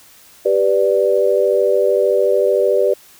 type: chord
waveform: sine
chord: G major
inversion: none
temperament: equal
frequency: 392 / 493.9 / 587.3 Hz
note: G4 / B4 / D5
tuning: 0 / 0 / 0 cents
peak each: -16 dBFS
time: 0.45-2.94 s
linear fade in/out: 10 ms
effects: white hiss -46 dBFS RMS until 3.19 s